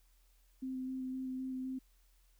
sine tone with vibrato, 259.7 Hz, C4, 13 cents flat, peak -37 dBFS, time 0.62-1.79 s, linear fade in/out 10 ms, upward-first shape square, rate 3.9 Hz, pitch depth 10 cents each way, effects added 42 Hz sine -65 dBFS peak until 2.39 s + white hiss -74 dBFS RMS until 2.39 s

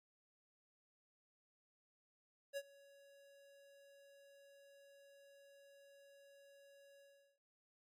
square tone with ADSR envelope, 559 Hz, C#5, 14 cents sharp, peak -40 dBFS, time 2.53-7.39 s, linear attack 40 ms, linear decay 50 ms, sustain -23 dB, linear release 390 ms, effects MP3 64 kbps

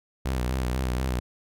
sawtooth tone with vibrato, 63.4 Hz, B1, 46 cents sharp, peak -21 dBFS, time 0.25-1.2 s, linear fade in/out 10 ms, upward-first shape sine, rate 4.1 Hz, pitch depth 67 cents each way, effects none

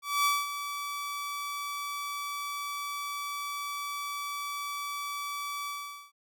sawtooth tone with ADSR envelope, 1151 Hz, D6, 35 cents flat, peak -19 dBFS, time 0.02-6.12 s, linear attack 230 ms, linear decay 210 ms, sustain -11 dB, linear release 450 ms, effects none

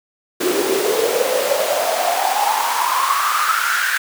pink noise with high-pass filter sweep, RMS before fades -18 dBFS, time 0.4-3.98 s, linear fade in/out 10 ms, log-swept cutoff 340 to 1600 Hz, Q 9, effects none

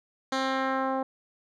10% pulse tone with low-pass filter sweep, 265.2 Hz, C4, 23 cents sharp, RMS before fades -28 dBFS, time 0.32-1.03 s, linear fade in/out 5 ms, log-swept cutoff 5500 to 750 Hz, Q 1.1, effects none

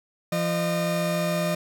40% pulse tone pair together, 171.1 / 609.7 Hz, F3 / D#5, -35 / -35 cents, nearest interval octave + minor seventh, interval 2200 cents, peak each -25 dBFS, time 0.32-1.55 s, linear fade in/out 5 ms, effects none

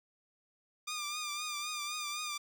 10% pulse tone with vibrato, 1203 Hz, D6, 41 cents sharp, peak -28 dBFS, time 0.87-2.38 s, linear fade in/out 10 ms, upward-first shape triangle, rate 3.9 Hz, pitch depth 55 cents each way, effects none

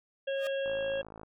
harmonic tone, 546 Hz, C#5, 26 cents flat, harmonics 1 / 3 / 5 / 6, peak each -30 / -41 / -45 / -45 dBFS, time 0.27-1.02 s, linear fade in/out 10 ms
sawtooth tone with exponential growth, 614 Hz, D#5, 23 cents flat, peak -32 dBFS, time 0.33-0.47 s, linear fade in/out 1 ms, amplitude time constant 29 ms
click train, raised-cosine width 1 ms, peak -32 dBFS, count 32, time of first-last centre 0.66-1.233 s, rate 54.1 Hz
effects none

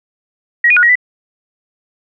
sine tone with pitch steps, 1902 / 2457 / 1450 / 1897 / 1986 Hz, A#6 / D#7 / F#6 / A#6 / B6, +34 / -22 / -35 / +30 / +9 cents, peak -6 dBFS, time 0.64-0.955 s, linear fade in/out 5 ms, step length 63 ms, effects none

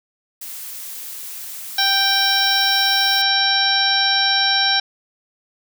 blue noise, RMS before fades -32 dBFS, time 0.41-3.22 s, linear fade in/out 5 ms
harmonic tone, 784 Hz, G5, in tune, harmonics 1 / 2 / 3 / 4 / 5 / 6 / 7, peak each -23 / -21 / -28 / -25 / -19 / -31 / -20 dBFS, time 1.78-4.8 s, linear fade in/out 5 ms
effects none

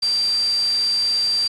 sine tone in noise, 4703 Hz, D8, 2 cents sharp, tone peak -17 dBFS, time 0.02-1.48 s, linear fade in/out 10 ms, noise white, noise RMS -33 dBFS, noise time 0.02-1.48 s, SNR +13 dB, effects resampled to 24000 Hz

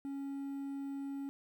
triangle tone with quantisation, 276.9 Hz, C#4, 2 cents flat, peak -36 dBFS, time 0.05-1.29 s, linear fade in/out 0 ms, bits 11, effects none

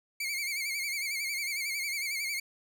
sawtooth tone with vibrato, 2224 Hz, C#7, 5 cents sharp, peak -28 dBFS, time 0.2-2.4 s, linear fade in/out 5 ms, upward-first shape sine, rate 11 Hz, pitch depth 90 cents each way, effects none

